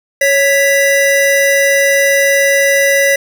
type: tone pair together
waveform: square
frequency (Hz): 554.4 / 1975.7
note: C#5 / B6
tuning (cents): 0 / 0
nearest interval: octave + minor seventh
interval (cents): 2200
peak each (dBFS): -12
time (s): 0.21-3.16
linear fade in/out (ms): 5
effects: none